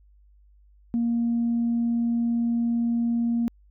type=tone; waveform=sine; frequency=234.4 Hz; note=A#3; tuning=10 cents sharp; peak=-20 dBFS; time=0.94-3.48 s; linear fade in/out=0 ms; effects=tanh soft clip ceiling -17 dBFS + added 50 Hz sine -53 dBFS peak until 3.7 s